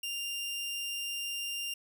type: tone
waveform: sawtooth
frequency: 2794 Hz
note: F7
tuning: in tune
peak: -31 dBFS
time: 0.03-1.74 s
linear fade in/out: 5 ms
effects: none